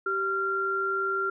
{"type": "tone pair together", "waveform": "sine", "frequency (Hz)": [387.5, 1381], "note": ["G4", "F6"], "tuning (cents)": [-20, -20], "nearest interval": "octave + minor seventh", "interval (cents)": 2200, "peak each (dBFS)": [-31, -26], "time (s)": [0.06, 1.3], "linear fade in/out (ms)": 5, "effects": []}